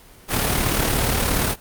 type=noise with amplitude modulation; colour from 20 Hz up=pink; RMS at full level=-18 dBFS; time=0.28-1.56 s; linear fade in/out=50 ms; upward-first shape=sine; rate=37 Hz; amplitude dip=45%; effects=pink hiss -47 dBFS RMS until 1.6 s + Opus 32 kbps